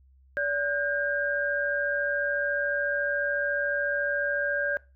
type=tone cluster; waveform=sine; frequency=575 / 1472 / 1606 Hz; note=D5 / F#6 / G6; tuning=-37 / -9 / +41 cents; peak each=-29 / -36 / -27 dBFS; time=0.37-4.77 s; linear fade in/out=0 ms; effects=noise-tail reverb RT60 0.3 s tail -21 dB re dry + added 66 Hz sine -55 dBFS peak until 4.95 s